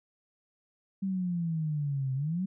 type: exponential two-way sweep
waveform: sine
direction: down then up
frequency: 196 to 130 to 196 Hz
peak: -28 dBFS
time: 1.02-2.46 s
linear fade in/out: 10 ms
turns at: 2.14 s
effects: none